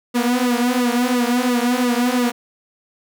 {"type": "tone with flanger", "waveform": "sawtooth", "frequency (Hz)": 245.1, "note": "B3", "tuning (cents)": -13, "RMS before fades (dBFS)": -18, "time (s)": [0.14, 2.32], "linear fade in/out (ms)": 20, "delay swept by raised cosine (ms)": [1.2, 6.5], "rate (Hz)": 2.9, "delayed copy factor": -0.9, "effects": []}